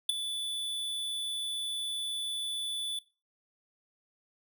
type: tone with ADSR envelope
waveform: square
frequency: 3473 Hz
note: A7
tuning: 23 cents flat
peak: -20 dBFS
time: 0.09-2.99 s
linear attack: 6 ms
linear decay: 8 ms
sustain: -13 dB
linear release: 3 ms
effects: noise-tail reverb RT60 0.3 s tail -19 dB re dry